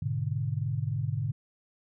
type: chord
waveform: sine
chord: G# diminished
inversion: none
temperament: equal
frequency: 103.83 / 123.47 / 146.83 Hz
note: G#2 / B2 / D3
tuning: 0 / 0 / 0 cents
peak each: -32 dBFS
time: 0.02-1.32 s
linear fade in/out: 5 ms
effects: none

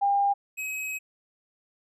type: tone pair in turn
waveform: sine / square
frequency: 802 / 2546 Hz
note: G5 / D#7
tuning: +39 / +39 cents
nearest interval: octave + minor sixth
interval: 2000 cents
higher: second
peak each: -20 / -31 dBFS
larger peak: first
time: 0.01-0.34 / 0.57-0.99 s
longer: second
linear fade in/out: 20 ms
effects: resampled to 32000 Hz

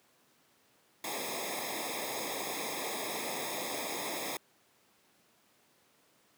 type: noise with comb filter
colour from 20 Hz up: pink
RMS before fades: -37 dBFS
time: 1.04-4.37 s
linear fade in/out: 2 ms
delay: 0.68 ms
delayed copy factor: -0.95
effects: pink hiss -67 dBFS RMS until 6.37 s + high-pass 200 Hz 12 dB/octave

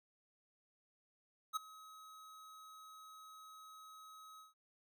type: tone with ADSR envelope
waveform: square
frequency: 1275 Hz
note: D#6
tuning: 42 cents sharp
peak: -34 dBFS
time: 1.53-4.54 s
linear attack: 34 ms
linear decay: 11 ms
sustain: -21 dB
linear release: 150 ms
effects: none

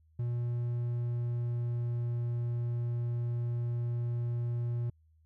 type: tone with pitch glide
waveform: triangle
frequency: 120 to 119.31 Hz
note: B2 to A#2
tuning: -49 to +41 cents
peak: -28 dBFS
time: 0.19-4.9 s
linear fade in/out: 5 ms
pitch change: -10 cents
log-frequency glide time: 0.75-2.12 s
effects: added 79 Hz sine -62 dBFS peak until 5.25 s

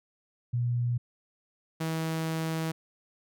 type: tone pair in turn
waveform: sine / sawtooth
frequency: 120.8 / 161.25 Hz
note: B2 / E3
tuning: -38 / -38 cents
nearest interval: perfect fourth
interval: 500 cents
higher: second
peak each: -25 dBFS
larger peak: neither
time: 0.53-0.98 / 1.8-2.72 s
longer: second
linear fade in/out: 10 ms
effects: none

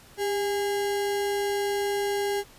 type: tone with sample-and-hold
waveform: sine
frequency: 400.8 Hz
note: G4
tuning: 38 cents sharp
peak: -24 dBFS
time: 0.17-2.44 s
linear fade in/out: 50 ms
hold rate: 1225 Hz
effects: pink hiss -52 dBFS RMS until 2.58 s + resampled to 32000 Hz

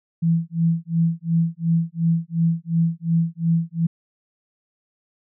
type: tone with tremolo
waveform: sine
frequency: 166.1 Hz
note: E3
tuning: 13 cents sharp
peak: -14 dBFS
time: 0.22-3.87 s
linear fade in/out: 10 ms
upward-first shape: sine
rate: 2.8 Hz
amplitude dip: 100%
effects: none

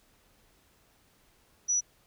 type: tone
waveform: sine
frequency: 5890 Hz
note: F#8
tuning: 9 cents flat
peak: -24 dBFS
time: 1.68-1.81 s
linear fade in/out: 20 ms
effects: pink hiss -65 dBFS RMS until 2.06 s

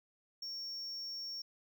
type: tone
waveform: triangle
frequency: 5500 Hz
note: F8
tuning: 27 cents flat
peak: -39 dBFS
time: 0.42-1.42 s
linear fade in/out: 5 ms
effects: none

